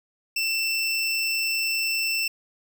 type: tone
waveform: 25% pulse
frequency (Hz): 2675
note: E7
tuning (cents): +25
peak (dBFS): -19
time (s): 0.36-2.28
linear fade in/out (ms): 5
effects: none